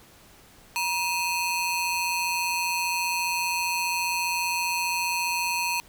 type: ring-modulated tone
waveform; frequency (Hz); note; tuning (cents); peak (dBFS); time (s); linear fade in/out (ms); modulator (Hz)
sawtooth; 1733; A6; -27; -18; 0.76-5.8; 0; 779
effects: pink hiss -53 dBFS RMS until 5.88 s